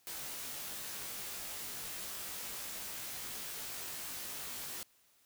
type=noise with comb filter; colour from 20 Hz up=white; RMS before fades=-43 dBFS; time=0.07-4.83 s; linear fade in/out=0 ms; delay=18 ms; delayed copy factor=-0.85; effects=white hiss -69 dBFS RMS until 5.25 s